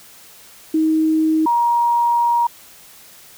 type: tone pair in turn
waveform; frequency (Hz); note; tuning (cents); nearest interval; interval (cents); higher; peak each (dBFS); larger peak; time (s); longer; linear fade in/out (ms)
sine; 315.7 / 946; D#4 / A#5; +25 / +25; octave + perfect fifth; 1900; second; -13; neither; 0.74-1.46 / 1.46-2.47; second; 5
effects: white hiss -44 dBFS RMS until 3.37 s